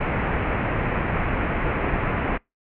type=low-pass noise; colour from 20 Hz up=pink; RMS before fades=-24 dBFS; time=0-2.38 s; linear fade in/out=10 ms; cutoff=2500 Hz; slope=48 dB/octave; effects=noise-tail reverb RT60 0.2 s tail -26 dB re dry